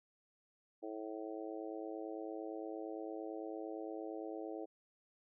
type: harmonic tone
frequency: 108.8 Hz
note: A2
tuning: 19 cents flat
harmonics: 3 / 4 / 5 / 6 / 7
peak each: -45 / -47 / -49 / -51 / -52 dBFS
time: 0.82-4.66 s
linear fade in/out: 20 ms
effects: none